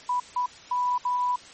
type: tone bursts at uneven times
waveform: sine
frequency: 987.8 Hz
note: B5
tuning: in tune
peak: -22 dBFS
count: 4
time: 0.09-0.2 / 0.36-0.46 / 0.71-0.98 / 1.05-1.36 s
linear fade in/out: 5 ms
effects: white hiss -47 dBFS RMS until 1.53 s + MP3 32 kbps